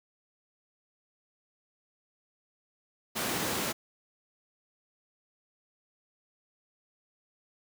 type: high-pass noise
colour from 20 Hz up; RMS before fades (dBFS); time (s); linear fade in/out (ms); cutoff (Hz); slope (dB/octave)
pink; -32; 3.15-3.73; 20; 160; 12
effects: none

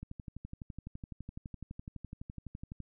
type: click train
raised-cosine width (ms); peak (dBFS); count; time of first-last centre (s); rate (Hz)
5; -30; 34; 0.03-2.803; 11.9
effects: none

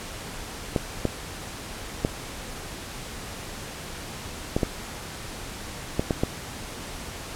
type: clicks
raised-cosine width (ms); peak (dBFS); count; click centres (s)
2; -8; 8; 0.762 / 1.053 / 2.049 / 4.565 / 4.632 / 5.995 / 6.108 / 6.235
effects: pink hiss -37 dBFS RMS until 7.35 s + low-pass 11000 Hz 12 dB/octave

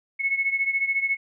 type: beating tone pair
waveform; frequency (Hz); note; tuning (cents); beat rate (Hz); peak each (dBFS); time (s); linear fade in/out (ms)
sine; 2191 / 2205; C#7 / C#7; -21 / -10; 14; -23 / -27; 0.19-1.17; 20
effects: none

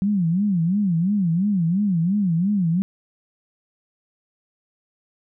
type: tone with vibrato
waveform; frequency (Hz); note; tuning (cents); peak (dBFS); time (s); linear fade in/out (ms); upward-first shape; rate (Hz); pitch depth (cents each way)
sine; 184.6; F#3; -4; -17; 0.02-2.82; 0; sine; 2.9; 220
effects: none

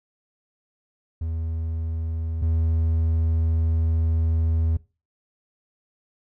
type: tone pair in turn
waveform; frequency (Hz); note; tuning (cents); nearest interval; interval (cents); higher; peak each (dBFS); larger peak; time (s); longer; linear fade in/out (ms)
triangle; 81.2 / 81.2; E2 / E2; -26 / -26; unison; 0; neither; -23 / -17; second; 1.21-2.42 / 2.42-4.77; second; 5
effects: noise-tail reverb RT60 0.3 s tail -20 dB re dry

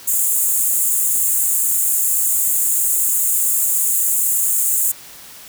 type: high-pass noise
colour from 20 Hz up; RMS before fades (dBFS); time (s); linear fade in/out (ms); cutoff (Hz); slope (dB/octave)
pink; -17; 0.07-4.92; 10; 6900; 96
effects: white hiss -39 dBFS RMS until 5.48 s

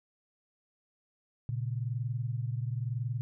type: tone pair together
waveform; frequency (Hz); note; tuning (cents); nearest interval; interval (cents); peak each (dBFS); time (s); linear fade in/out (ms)
sine; 116.4 / 137.35; A#2 / C#3; -2 / -16; minor third; 286; -32 / -36; 1.49-3.21; 0
effects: none

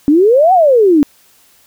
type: exponential two-way sweep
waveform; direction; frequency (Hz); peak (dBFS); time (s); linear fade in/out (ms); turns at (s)
sine; up then down; 277.2 to 774 to 277.2; -5; 0.08-1.03; 0; 0.53
effects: white hiss -49 dBFS RMS until 1.66 s

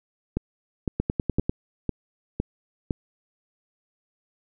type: two click trains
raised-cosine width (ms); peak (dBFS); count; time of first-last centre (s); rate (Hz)
3; -10 / -11; 6 / 6; 1-1.495 / 0.37-2.908; 10.1 / 1.97
effects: none

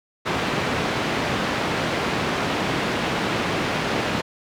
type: band-pass noise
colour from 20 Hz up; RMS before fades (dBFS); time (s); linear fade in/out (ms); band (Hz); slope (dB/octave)
pink; -24; 0.25-4.22; 20; 140 to 3200; 12
effects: none

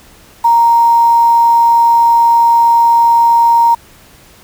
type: tone with quantisation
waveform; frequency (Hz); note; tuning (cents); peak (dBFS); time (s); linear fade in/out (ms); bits
sine; 932.3; A#5; 0; -5; 0.44-3.75; 10; 5
effects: pink hiss -42 dBFS RMS until 4.43 s

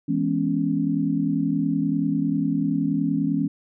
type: chord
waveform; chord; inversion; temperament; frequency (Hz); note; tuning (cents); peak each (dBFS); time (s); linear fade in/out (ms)
sine; C# minor seventh; first; equal; 164.81 / 207.7 / 246.9 / 277.2; E3 / G#3 / B3 / C#4; 0 / 0 / 0 / 0; -26 / -27 / -28 / -23; 0.08-3.48; 10
effects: none

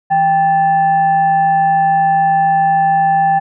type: tone with frequency modulation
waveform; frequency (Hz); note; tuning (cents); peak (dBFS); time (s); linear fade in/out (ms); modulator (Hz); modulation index
sine; 788; G5; +9; -9; 0.1-3.4; 20; 953; 0.36
effects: none

